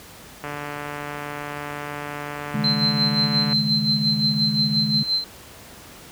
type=click train; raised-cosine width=0.5 ms; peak=-16 dBFS; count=452; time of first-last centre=0.44-3.529 s; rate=146 Hz
type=chord; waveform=sine; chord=C# suspended second; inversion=none; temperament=equal with one note detuned; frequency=138.59 / 155.56 / 213 Hz; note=C#3 / D#3 / G#3; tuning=0 / 0 / +44 cents; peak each=-28 / -27 / -23 dBFS; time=2.54-5.03 s; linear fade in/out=5 ms
type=tone with tremolo; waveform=sine; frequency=4100 Hz; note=C8; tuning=36 cents flat; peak=-17 dBFS; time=2.64-5.24 s; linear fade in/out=2 ms; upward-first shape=sine; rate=5.7 Hz; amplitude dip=70%
effects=pink hiss -43 dBFS RMS until 6.11 s + high-pass 60 Hz 12 dB/octave